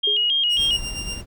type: tone with vibrato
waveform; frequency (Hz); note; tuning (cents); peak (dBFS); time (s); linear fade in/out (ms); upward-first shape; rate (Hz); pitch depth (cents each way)
sine; 3053; G7; -46; -17; 0.03-0.77; 10; square; 3.7; 94
type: tone with exponential decay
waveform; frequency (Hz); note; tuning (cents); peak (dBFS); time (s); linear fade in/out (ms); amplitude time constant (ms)
sine; 415.3; G#4; 0; -24; 0.07-0.33; 5; 56
type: tone with tremolo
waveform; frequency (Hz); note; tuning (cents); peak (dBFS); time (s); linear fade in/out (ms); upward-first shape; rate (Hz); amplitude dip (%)
20% pulse; 2794; F7; 0; -22; 0.49-1.22; 50; sine; 8.5; 60
type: noise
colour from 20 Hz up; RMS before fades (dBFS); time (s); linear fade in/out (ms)
brown; -33; 0.55-1.26; 50
effects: none